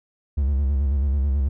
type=tone with vibrato; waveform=triangle; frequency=69.3 Hz; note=C#2; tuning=in tune; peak=-16 dBFS; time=0.37-1.49 s; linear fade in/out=10 ms; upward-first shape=square; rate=9.2 Hz; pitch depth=76 cents each way; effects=none